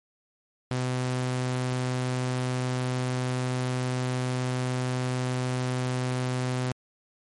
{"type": "tone", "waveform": "sawtooth", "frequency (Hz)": 126.8, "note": "B2", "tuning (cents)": 46, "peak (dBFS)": -22, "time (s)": [0.71, 6.72], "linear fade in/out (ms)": 0, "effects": ["MP3 48 kbps"]}